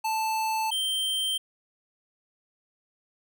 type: tone pair in turn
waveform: square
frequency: 880 / 3136 Hz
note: A5 / G7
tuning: 0 / 0 cents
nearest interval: octave + minor seventh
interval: 2200 cents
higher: second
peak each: -26 / -26 dBFS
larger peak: neither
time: 0.04-0.71 / 0.71-1.38 s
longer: neither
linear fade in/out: 10 ms
effects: none